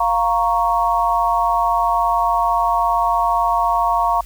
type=chord; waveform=sine; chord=Bb minor; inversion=second; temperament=equal; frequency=698.5 / 932.3 / 1108.7 Hz; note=F5 / Bb5 / Db6; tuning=0 / 0 / 0 cents; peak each=-19 / -18 / -19 dBFS; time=0-4.21 s; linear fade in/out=5 ms; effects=added 50 Hz sine -34 dBFS peak until 4.25 s + white hiss -46 dBFS RMS until 4.25 s